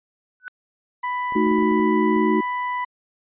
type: tone with exponential growth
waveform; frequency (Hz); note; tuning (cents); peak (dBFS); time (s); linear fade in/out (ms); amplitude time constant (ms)
sine; 1498; F#6; +21; -26; 0.4-0.48; 0; 17
type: tone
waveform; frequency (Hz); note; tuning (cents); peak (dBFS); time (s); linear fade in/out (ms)
35% pulse; 991; B5; +6; -21; 1.03-2.85; 10
type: clicks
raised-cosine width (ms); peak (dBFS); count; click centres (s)
2; -27; 9; 1.323 / 1.363 / 1.469 / 1.515 / 1.585 / 1.626 / 1.717 / 1.798 / 2.165
type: chord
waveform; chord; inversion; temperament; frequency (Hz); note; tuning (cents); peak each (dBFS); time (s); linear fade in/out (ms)
sine; D# diminished; second; equal; 220 / 311.1 / 370; A3 / D#4 / F#4; 0 / 0 / 0; -21; 1.35-2.41; 10
effects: resampled to 8000 Hz